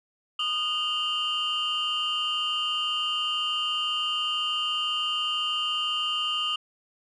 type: tone cluster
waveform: sine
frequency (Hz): 1231 / 2829 / 3063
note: D#6 / F7 / G7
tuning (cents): -19 / +22 / -41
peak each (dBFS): -30 / -27 / -28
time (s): 0.39-6.56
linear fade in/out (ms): 5
effects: tanh soft clip ceiling -20 dBFS